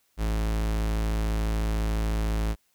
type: tone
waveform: 45% pulse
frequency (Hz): 54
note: A1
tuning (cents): -32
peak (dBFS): -24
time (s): 0.17-2.56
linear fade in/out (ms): 50
effects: white hiss -69 dBFS RMS until 2.74 s